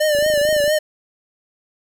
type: tone with vibrato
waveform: square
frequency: 598 Hz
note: D5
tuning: 31 cents sharp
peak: -15 dBFS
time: 0-0.79 s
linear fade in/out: 10 ms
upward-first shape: triangle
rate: 4.4 Hz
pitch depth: 73 cents each way
type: click train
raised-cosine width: 2 ms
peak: -20 dBFS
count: 15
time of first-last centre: 0.15-0.678 s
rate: 26.5 Hz
effects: none